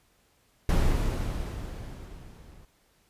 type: noise with level ramp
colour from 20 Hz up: brown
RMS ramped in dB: -22 to -51 dBFS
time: 0.69-2.65 s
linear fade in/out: 2 ms
effects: pink hiss -66 dBFS RMS until 3.09 s + resampled to 32000 Hz